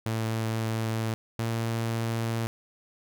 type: tone pair in turn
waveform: sawtooth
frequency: 111.9 / 114.38 Hz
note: A2 / A#2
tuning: +30 / -32 cents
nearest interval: unison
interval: 38 cents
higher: second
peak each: -23 dBFS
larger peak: neither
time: 0.06-1.14 / 1.39-2.47 s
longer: neither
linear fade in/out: 0 ms
effects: none